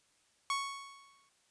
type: tone with exponential decay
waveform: sawtooth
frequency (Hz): 1108.7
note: C#6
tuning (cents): 0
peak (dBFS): -26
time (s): 0.5-1.29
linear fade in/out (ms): 1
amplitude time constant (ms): 170
effects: white hiss -71 dBFS RMS until 1.5 s + resampled to 22050 Hz